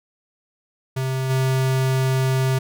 square tone with level steps, 131.5 Hz, C3, 9 cents sharp, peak -22 / -18 dBFS, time 0.96-2.59 s, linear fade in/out 10 ms, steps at 1.29 s, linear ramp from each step 20 ms, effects none

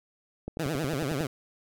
click train, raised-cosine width 2 ms, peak -21 dBFS, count 9, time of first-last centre 0.48-1.207 s, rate 11 Hz
15% pulse tone with vibrato, 146.83 Hz, D3, in tune, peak -22 dBFS, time 0.59-1.27 s, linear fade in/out 5 ms, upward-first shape triangle, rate 10 Hz, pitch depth 270 cents each way
effects none

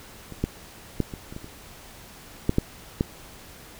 clicks, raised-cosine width 3 ms, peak -26 / -10 / -9 / -20 / -26 / -22 / -26 / -7 / -6 / -8 dBFS, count 10, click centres 0.323 / 0.44 / 1.003 / 1.138 / 1.325 / 1.364 / 1.444 / 2.494 / 2.584 / 3.009 s, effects pink hiss -46 dBFS RMS until 3.79 s

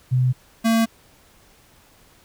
sine / square tone pair in turn, 127.1 / 226.5 Hz, C3 / A#3, -50 / -50 cents, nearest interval minor seventh, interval 1000 cents, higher second, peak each -15 / -16 dBFS, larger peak first, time 0.11-0.33 / 0.64-0.86 s, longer neither, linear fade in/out 20 ms, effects pink hiss -54 dBFS RMS until 2.24 s

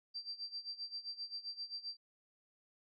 sine tone with tremolo, 4699 Hz, D8, in tune, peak -39 dBFS, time 0.14-1.97 s, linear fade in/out 20 ms, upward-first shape sine, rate 7.6 Hz, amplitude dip 85%, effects none

